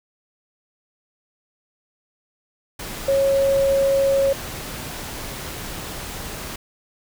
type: tone in noise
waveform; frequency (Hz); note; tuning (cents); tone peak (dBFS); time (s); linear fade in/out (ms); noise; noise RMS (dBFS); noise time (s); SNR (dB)
sine; 548; C#5; -20; -15; 3.08-4.33; 5; pink; -32; 2.79-6.56; +14
effects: none